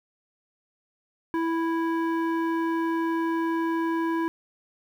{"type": "tone with low-pass filter", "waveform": "square", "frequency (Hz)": 329.6, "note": "E4", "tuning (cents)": 0, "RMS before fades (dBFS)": -26, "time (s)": [1.34, 4.28], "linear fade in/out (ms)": 0, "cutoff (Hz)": 1400, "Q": 1.8, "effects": ["9-bit"]}